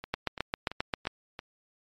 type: two click trains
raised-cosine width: 0.3 ms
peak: -22 / -12 dBFS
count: 5 / 8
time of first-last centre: 0.04-1.391 / 0.14-1.071 s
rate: 2.96 / 7.52 Hz
effects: MP3 64 kbps